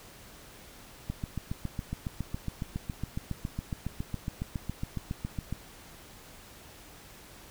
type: click train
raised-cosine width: 5 ms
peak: -20 dBFS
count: 33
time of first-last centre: 1.1-5.526 s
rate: 7.23 Hz
effects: pink hiss -51 dBFS RMS until 7.5 s